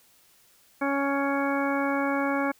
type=harmonic tone; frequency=278.4 Hz; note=C#4; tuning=8 cents sharp; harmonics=1 / 2 / 3 / 4 / 5 / 6 / 8; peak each=-27 / -30 / -32 / -33 / -34 / -35 / -36 dBFS; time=0.81-2.52 s; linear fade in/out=10 ms; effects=white hiss -60 dBFS RMS until 2.59 s